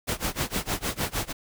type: noise with tremolo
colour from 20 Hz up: pink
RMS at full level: -26 dBFS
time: 0.07-1.33 s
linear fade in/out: 20 ms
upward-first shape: sine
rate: 6.5 Hz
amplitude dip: 95%
effects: none